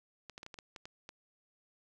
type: clicks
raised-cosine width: 0.2 ms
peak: -29 dBFS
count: 9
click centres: 0.297 / 0.379 / 0.431 / 0.464 / 0.542 / 0.588 / 0.762 / 0.855 / 1.091 s
effects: none